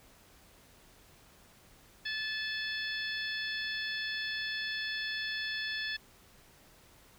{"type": "harmonic tone with a mistuned harmonic", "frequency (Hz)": 870, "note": "A5", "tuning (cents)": -20, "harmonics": [2, 3, 4, 5, 6], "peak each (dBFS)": [-36, -43, -40, -43, -45], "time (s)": [2.05, 5.97], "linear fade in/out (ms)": 10, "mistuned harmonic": 4, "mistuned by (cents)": -17, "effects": ["pink hiss -60 dBFS RMS until 7.18 s"]}